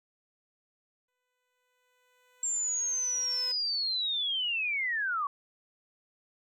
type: tone with exponential growth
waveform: 10% pulse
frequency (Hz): 499.2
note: B4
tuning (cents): +19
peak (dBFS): -35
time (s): 1.08-3.52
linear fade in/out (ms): 5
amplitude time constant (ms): 530
type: linear sweep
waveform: sine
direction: down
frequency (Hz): 7459 to 1100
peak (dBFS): -28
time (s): 2.43-5.27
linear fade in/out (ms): 2
effects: none